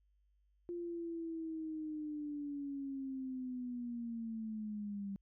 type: linear sweep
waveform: sine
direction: down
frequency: 349.2 to 196 Hz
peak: -39 dBFS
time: 0.69-5.16 s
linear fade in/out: 0 ms
effects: added 50 Hz sine -70 dBFS peak until 5.21 s